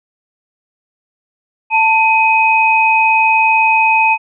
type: tone pair together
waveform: sine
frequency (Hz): 889.5 / 2516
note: A5 / D#7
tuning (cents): +19 / +19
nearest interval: octave + tritone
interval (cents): 1800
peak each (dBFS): -11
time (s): 1.7-4.18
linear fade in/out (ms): 50
effects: none